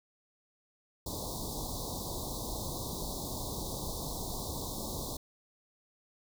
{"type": "band-stop noise", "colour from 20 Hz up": "pink", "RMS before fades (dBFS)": -38, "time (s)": [1.06, 5.17], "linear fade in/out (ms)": 5, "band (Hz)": [1100, 3600], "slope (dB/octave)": 96, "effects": []}